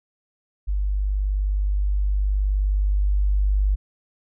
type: tone with level ramp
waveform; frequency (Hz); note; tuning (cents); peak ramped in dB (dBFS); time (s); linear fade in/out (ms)
sine; 49.6; G1; +21; -20 to -16; 0.67-3.76; 20
effects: none